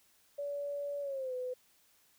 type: tone with pitch glide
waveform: sine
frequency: 572 to 503.7 Hz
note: D5 to B4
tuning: -46 to +34 cents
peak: -35 dBFS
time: 0.38-1.54 s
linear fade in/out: 10 ms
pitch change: -220 cents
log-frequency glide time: 1.01-1.34 s
effects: white hiss -68 dBFS RMS until 2.18 s